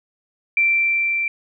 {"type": "tone with level ramp", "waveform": "sine", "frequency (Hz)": 2349, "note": "D7", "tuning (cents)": 0, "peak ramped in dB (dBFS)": [-13, -19], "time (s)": [0.57, 1.28], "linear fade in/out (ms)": 2, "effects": []}